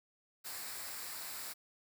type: noise with comb filter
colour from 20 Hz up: white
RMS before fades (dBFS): -44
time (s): 0.44-1.54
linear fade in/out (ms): 20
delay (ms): 0.32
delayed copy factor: -0.5
effects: none